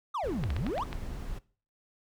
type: exponential two-way sweep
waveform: triangle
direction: down then up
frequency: 1300 to 63 to 1300 Hz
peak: -28 dBFS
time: 0.14-0.84 s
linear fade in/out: 10 ms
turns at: 0.53 s
type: noise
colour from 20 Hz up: brown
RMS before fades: -38 dBFS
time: 0.23-1.39 s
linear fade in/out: 10 ms
type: clicks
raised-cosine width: 0.3 ms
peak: -21 dBFS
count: 6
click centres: 0.438 / 0.504 / 0.565 / 0.666 / 0.78 / 0.929 s
effects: noise-tail reverb RT60 0.4 s tail -20 dB re dry